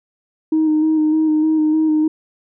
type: tone with vibrato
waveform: sine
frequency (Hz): 311.4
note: D#4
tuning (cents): +2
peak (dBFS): -11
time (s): 0.52-2.08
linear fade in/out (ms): 5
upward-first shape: square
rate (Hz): 3.3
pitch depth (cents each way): 19
effects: tanh soft clip ceiling -9 dBFS